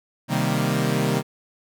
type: chord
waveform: sawtooth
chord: C minor seventh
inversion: none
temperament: equal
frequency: 130.81 / 155.56 / 196 / 233.1 Hz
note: C3 / Eb3 / G3 / Bb3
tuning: 0 / 0 / 0 / 0 cents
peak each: -21 / -21 / -22 / -23 dBFS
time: 0.28-1.23 s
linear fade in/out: 50 ms
effects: none